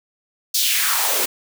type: noise with high-pass filter sweep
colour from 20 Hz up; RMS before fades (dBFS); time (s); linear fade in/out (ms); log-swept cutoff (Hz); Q
white; -19; 0.54-1.26; 10; 4900 to 310; 2.5
effects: none